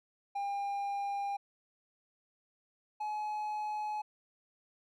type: tone pair in turn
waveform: triangle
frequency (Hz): 802 / 847.3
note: G5 / G#5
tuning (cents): +39 / +34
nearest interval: minor second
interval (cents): 95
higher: second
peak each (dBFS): -31 / -32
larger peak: first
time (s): 0.35-1.37 / 3-4.02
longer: neither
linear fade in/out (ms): 10
effects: none